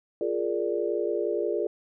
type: chord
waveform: sine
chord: Bb dominant seventh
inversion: second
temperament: equal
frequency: 349.2 / 415.3 / 466.2 / 587.3 Hz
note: F4 / Ab4 / Bb4 / D5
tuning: 0 / 0 / 0 / 0 cents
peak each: -30 / -29 / -31 / -32 dBFS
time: 0.21-1.67 s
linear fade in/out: 2 ms
effects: none